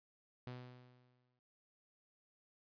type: tone with exponential decay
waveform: sawtooth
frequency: 124.7 Hz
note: B2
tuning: 17 cents sharp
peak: -40 dBFS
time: 0.47-1.39 s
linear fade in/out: 0 ms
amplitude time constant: 200 ms
effects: resampled to 11025 Hz